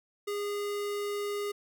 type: tone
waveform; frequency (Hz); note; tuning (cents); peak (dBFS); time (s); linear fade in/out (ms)
square; 409.5; G#4; -24; -32; 0.27-1.52; 10
effects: none